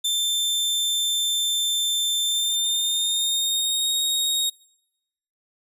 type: tone with pitch glide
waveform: sawtooth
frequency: 3560 to 3748 Hz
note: A7 to A#7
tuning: +20 to +9 cents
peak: -18 dBFS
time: 0.04-4.5 s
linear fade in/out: 10 ms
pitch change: +89 cents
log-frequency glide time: 2.22-3.95 s
effects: noise-tail reverb RT60 0.9 s tail -25 dB re dry + resampled to 32000 Hz